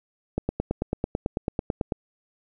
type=click train; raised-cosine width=2 ms; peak=-11 dBFS; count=15; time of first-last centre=0.38-1.922 s; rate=9.08 Hz; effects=none